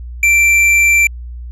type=tone with tanh clipping; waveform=sine; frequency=2349 Hz; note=D7; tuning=in tune; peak=-9 dBFS; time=0.23-1.07 s; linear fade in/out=2 ms; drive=10 dB; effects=added 60 Hz sine -25 dBFS peak until 1.51 s + resampled to 32000 Hz